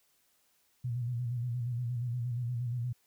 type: tone with vibrato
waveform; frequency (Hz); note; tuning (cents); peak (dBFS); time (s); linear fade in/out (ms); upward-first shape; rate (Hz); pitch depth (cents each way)
sine; 121.1; B2; -34; -31; 0.84-2.93; 10; square; 8.5; 54
effects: white hiss -71 dBFS RMS until 3.06 s